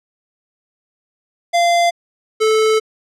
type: tone pair in turn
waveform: square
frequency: 690 / 436.7 Hz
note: F5 / A4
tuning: -21 / -13 cents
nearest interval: minor sixth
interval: 792 cents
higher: first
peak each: -12 dBFS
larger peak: neither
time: 1.53-1.91 / 2.4-2.8 s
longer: second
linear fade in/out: 20 ms
effects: low-pass 8000 Hz 12 dB/octave